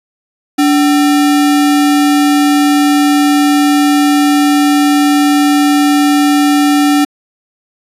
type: tone with sample-and-hold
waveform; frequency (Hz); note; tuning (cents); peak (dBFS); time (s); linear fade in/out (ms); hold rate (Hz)
sine; 289.8; D4; -23; -6; 0.58-7.05; 10; 1050
effects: resampled to 32000 Hz